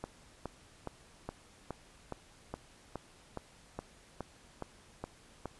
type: click train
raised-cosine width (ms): 1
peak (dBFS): -24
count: 14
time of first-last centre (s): 0.04-5.457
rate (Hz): 2.4
effects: pink hiss -60 dBFS RMS until 5.59 s + resampled to 24000 Hz